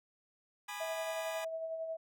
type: chord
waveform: 20% pulse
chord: G# minor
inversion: none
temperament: equal with one note detuned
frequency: 830.6 / 987.8 / 1212.6 Hz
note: G#5 / B5 / D#6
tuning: 0 / 0 / -45 cents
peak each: -39 / -40 / -42 dBFS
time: 0.68-1.45 s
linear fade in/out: 10 ms
type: tone with tremolo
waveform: sine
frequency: 649 Hz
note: E5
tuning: 27 cents flat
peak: -35 dBFS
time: 0.8-1.97 s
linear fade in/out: 10 ms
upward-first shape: sine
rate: 11 Hz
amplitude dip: 40%
effects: none